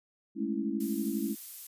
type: chord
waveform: sine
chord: A major seventh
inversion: third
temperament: equal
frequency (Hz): 207.7 / 220 / 277.2 / 329.6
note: G#3 / A3 / C#4 / E4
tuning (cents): 0 / 0 / 0 / 0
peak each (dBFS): -35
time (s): 0.35-1.36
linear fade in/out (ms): 50
type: noise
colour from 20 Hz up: violet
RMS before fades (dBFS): -41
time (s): 0.8-1.67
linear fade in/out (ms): 5
effects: resampled to 32000 Hz